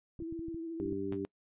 clicks, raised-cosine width 5 ms, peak -35 dBFS, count 8, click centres 0.193 / 0.223 / 0.325 / 0.393 / 0.484 / 0.545 / 0.86 / 0.925 s
sine tone with vibrato, 329.6 Hz, E4, in tune, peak -37 dBFS, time 0.2-0.93 s, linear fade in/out 2 ms, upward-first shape sine, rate 14 Hz, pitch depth 31 cents each way
harmonic tone, 98 Hz, G2, in tune, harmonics 1 / 2 / 3 / 4, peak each -47 / -43 / -37 / -37 dBFS, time 0.8-1.25 s, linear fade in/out 0 ms
sawtooth tone with exponential decay, 110.3 Hz, A2, 5 cents sharp, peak -34 dBFS, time 1.12-1.2 s, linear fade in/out 0 ms, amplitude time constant 17 ms
effects noise-tail reverb RT60 0.1 s tail -26 dB re dry + resampled to 8000 Hz

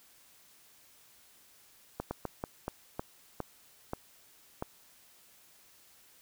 slowing click train, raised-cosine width 1 ms, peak -20 dBFS, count 9, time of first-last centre 2-4.624 s, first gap 110 ms, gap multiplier 1.3, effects white hiss -61 dBFS RMS until 6.21 s

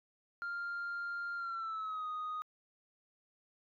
sine tone with pitch glide, 1396.9 to 1244.5 Hz, F6 to D#6, 0 to 0 cents, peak -35 dBFS, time 0.42-2.42 s, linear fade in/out 0 ms, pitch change -200 cents, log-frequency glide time 1.36-2.07 s, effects tanh soft clip ceiling -35 dBFS

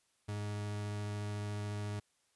40% pulse tone with vibrato, 103.7 Hz, G#2, 2 cents flat, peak -36 dBFS, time 0.28-2 s, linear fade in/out 10 ms, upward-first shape triangle, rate 14 Hz, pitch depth 9 cents each way, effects white hiss -75 dBFS RMS until 2.35 s + resampled to 24000 Hz

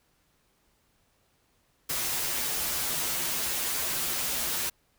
white noise with comb filter, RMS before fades -30 dBFS, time 1.89-4.7 s, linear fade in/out 10 ms, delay 10 ms, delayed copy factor -0.75, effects pink hiss -69 dBFS RMS until 4.98 s

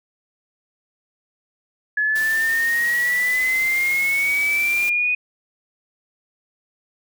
sine exponential sweep, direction up, 1700 to 2489 Hz, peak -17 dBFS, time 1.97-5.15 s, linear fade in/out 5 ms
white noise, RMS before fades -33 dBFS, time 2.15-4.9 s, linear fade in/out 10 ms
effects none

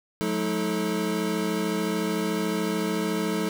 square tone cluster, 180.3 / 214 / 320 / 435.7 Hz, F#3 / A3 / D#4 / A4, -45 / -48 / +49 / -17 cents, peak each -31 dBFS, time 0.21-3.49 s, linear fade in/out 0 ms, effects none

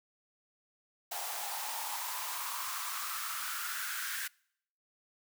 white noise with high-pass filter sweep, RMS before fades -38 dBFS, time 1.11-4.28 s, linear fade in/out 10 ms, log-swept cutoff 740 to 1600 Hz, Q 5.4, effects noise-tail reverb RT60 0.7 s tail -26 dB re dry

